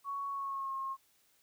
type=tone with pitch glide; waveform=sine; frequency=1115 to 1075.8 Hz; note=C#6 to C6; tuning=+10 to +48 cents; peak=-35 dBFS; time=0.04-0.97 s; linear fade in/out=50 ms; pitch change=-62 cents; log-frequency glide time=0.29-0.74 s; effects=white hiss -70 dBFS RMS until 1.42 s